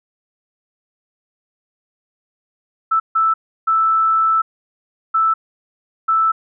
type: tone bursts at uneven times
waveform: sine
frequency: 1318.5 Hz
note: E6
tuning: in tune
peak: -12 dBFS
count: 5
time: 2.91-3 / 3.15-3.34 / 3.67-4.42 / 5.14-5.34 / 6.08-6.32 s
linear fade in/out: 10 ms
effects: none